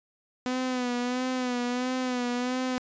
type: tone with vibrato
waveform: sawtooth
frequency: 250 Hz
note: B3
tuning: 21 cents sharp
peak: -23 dBFS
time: 0.46-2.78 s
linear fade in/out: 0 ms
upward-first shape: sine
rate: 1.5 Hz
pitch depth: 48 cents each way
effects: resampled to 16000 Hz